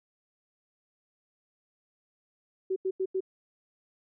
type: tone bursts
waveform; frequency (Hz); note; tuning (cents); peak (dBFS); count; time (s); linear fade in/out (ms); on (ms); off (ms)
sine; 378.4; F#4; +39; -26; 4; 2.7-3.206; 10; 62; 86
effects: none